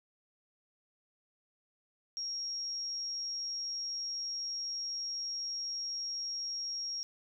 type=tone; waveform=sine; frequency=5588 Hz; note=F8; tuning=in tune; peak=-35 dBFS; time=2.17-7.03 s; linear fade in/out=0 ms; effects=none